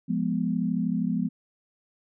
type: chord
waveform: sine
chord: F diminished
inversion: none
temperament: equal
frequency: 174.61 / 207.7 / 246.9 Hz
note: F3 / Ab3 / Cb4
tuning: 0 / 0 / 0 cents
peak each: -28 dBFS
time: 0.08-1.29 s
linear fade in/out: 20 ms
effects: none

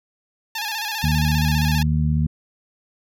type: tone with vibrato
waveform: 10% pulse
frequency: 863 Hz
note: A5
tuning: 34 cents flat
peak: -16 dBFS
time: 0.55-1.83 s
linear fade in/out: 5 ms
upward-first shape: square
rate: 15 Hz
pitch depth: 65 cents each way
type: harmonic tone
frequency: 76.4 Hz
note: D#2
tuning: 31 cents flat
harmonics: 1 / 2 / 3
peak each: -21 / -19 / -25 dBFS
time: 1.03-2.27 s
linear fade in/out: 10 ms
effects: none

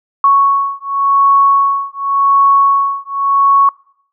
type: beating tone pair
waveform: sine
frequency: 1108.7 / 1109.59 Hz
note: C#6 / C#6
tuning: 0 / +1 cents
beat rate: 0.89 Hz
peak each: -11 dBFS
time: 0.24-3.69 s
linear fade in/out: 2 ms
effects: noise-tail reverb RT60 0.7 s tail -26 dB re dry

